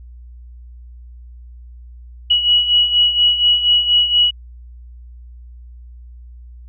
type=beating tone pair; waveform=sine; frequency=2919 / 2923.2 Hz; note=F#7 / F#7; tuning=-24 / -22 cents; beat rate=4.2 Hz; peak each=-18 / -12 dBFS; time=2.3-4.31 s; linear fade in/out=10 ms; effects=added 60 Hz sine -35 dBFS peak until 6.68 s